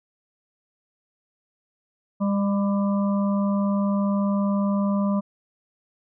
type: harmonic tone with a mistuned harmonic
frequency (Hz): 200.4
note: G3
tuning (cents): +38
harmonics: 1 / 3 / 5 / 6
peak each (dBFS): -20 / -30 / -34 / -36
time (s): 2.2-5.21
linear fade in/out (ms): 20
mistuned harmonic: 6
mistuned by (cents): -31
effects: none